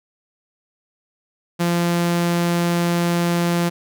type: tone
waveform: sawtooth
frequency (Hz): 172.3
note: F3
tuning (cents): -23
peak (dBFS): -13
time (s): 1.59-3.7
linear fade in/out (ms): 20
effects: none